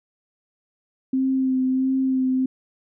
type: tone with vibrato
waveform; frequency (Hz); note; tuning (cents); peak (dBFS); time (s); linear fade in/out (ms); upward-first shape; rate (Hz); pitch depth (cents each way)
sine; 261.6; C4; 0; -18; 1.13-2.46; 5; sine; 1.5; 20
effects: none